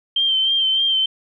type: tone with vibrato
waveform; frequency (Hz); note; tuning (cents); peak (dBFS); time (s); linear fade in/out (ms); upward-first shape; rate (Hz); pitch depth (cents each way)
sine; 3136; G7; 0; -15; 0.16-1.06; 5; sine; 3.3; 32
effects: none